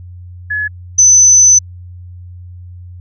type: tone pair in turn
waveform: sine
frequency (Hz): 1700 / 6058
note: G#6 / F#8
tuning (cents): +40 / +40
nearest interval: octave + minor seventh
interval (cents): 2200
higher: second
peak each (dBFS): -14 / -3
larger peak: second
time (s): 0.5-0.68 / 0.98-1.59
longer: second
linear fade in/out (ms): 10
effects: added 89 Hz sine -29 dBFS peak until 3 s